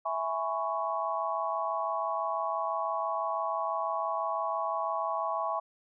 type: chord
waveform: sine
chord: C# minor seventh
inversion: first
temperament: equal with one note detuned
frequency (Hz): 659.3 / 830.6 / 1002.7 / 1108.7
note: E5 / G#5 / B5 / C#6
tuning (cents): 0 / 0 / +26 / 0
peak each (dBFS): -34 / -35 / -36 / -33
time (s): 0.05-5.6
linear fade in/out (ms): 10
effects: none